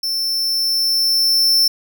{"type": "tone with level ramp", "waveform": "45% pulse", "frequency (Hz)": 5360, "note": "E8", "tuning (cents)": 28, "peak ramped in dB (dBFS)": [-19, -11], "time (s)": [0.03, 1.68], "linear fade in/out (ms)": 5, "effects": []}